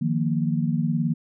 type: chord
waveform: sine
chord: Eb suspended second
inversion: none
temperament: equal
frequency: 155.56 / 174.61 / 233.1 Hz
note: Eb3 / F3 / Bb3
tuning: 0 / 0 / 0 cents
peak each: -24 / -26 / -25 dBFS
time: 0.01-1.14 s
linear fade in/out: 10 ms
effects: none